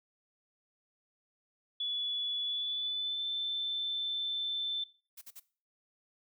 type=tone with pitch glide; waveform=sine; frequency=3422 to 3537 Hz; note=A7 to A7; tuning=-49 to +8 cents; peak=-32 dBFS; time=1.8-4.84 s; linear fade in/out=5 ms; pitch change=+57 cents; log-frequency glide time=2.44-3.24 s
type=noise bursts; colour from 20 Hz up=blue; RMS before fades=-48 dBFS; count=3; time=5.17-5.4 s; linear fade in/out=10 ms; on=46 ms; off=46 ms
effects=noise-tail reverb RT60 0.4 s tail -19 dB re dry